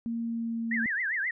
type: tone with pitch glide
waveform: sine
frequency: 231.4 to 228.7 Hz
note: A#3 to A#3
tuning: -13 to -33 cents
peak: -29 dBFS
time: 0.06-0.86 s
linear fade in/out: 0 ms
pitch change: -20 cents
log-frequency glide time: 0.2-0.71 s
type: tone with vibrato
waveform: sine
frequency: 1800 Hz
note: A6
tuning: 39 cents sharp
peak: -27 dBFS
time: 0.71-1.31 s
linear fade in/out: 5 ms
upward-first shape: triangle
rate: 7.5 Hz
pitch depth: 280 cents each way
effects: none